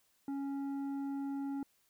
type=tone with tanh clipping; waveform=triangle; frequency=277.2 Hz; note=C#4; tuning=in tune; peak=-37 dBFS; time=0.28-1.63 s; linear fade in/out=2 ms; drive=12 dB; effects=white hiss -73 dBFS RMS until 1.89 s